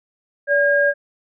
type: tone pair together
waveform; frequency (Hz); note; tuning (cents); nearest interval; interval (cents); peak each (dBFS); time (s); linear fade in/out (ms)
sine; 574 / 1623.5; D5 / G#6; -40 / -40; octave + tritone; 1800; -16; 0.47-0.94; 50
effects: none